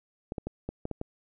clicks, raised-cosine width 2 ms, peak -20 dBFS, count 7, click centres 0.321 / 0.382 / 0.47 / 0.69 / 0.854 / 0.913 / 1.014 s, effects none

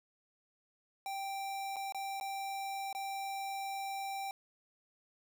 square tone with dropouts, 784 Hz, G5, in tune, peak -38 dBFS, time 1.06-4.31 s, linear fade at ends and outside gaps 1 ms, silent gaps 1.76-1.766 / 1.923-1.946 / 2.2-2.21 / 2.928-2.949 s, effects none

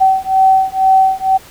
sine beating tone pair, 763 / 765.1 Hz, G5 / G5, -47 / -42 cents, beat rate 2.1 Hz, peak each -11 dBFS, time 0-1.38 s, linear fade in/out 20 ms, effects pink hiss -39 dBFS RMS until 1.5 s

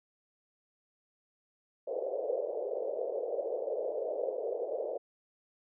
pink band-pass noise, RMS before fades -35 dBFS, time 1.87-4.98 s, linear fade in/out 10 ms, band 450 to 600 Hz, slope 48 dB/octave, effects none

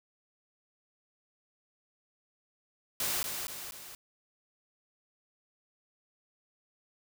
white noise with echo, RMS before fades -32 dBFS, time 3-3.23 s, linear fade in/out 2 ms, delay 240 ms, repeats 3, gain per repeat -5 dB, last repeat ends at 3.95 s, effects none

